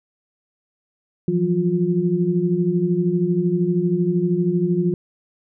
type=tone cluster; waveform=sine; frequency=167.8 / 180.6 / 354.7 Hz; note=E3 / F#3 / F4; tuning=+31 / -42 / +27 cents; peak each=-21 dBFS; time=1.28-4.94 s; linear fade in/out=2 ms; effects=none